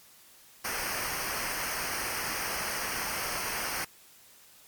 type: noise with comb filter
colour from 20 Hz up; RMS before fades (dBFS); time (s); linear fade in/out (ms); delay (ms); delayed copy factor
pink; -33; 0.64-3.85; 10; 0.27; -0.8
effects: white hiss -56 dBFS RMS until 4.67 s + MP3 96 kbps